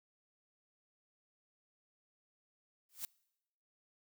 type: noise with exponential growth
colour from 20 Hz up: blue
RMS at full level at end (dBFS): -37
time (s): 2.89-3.05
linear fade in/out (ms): 2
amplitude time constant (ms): 33
effects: noise-tail reverb RT60 0.9 s tail -25 dB re dry